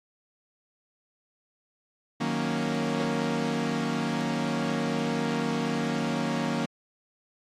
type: chord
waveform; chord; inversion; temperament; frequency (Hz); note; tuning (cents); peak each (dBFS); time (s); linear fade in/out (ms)
sawtooth; D# minor seventh; none; equal; 155.56 / 185 / 233.1 / 277.2; D#3 / F#3 / A#3 / C#4; 0 / 0 / 0 / 0; -29 / -30 / -25 / -29; 2.2-6.66; 10
effects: low-pass 6000 Hz 12 dB/octave + AAC 64 kbps